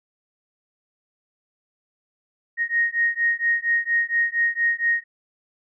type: beating tone pair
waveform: sine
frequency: 1864.7 / 1869 Hz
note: A#6 / A#6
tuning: 0 / +4 cents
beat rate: 4.3 Hz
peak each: -22 dBFS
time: 2.57-5.04 s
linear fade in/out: 50 ms
effects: none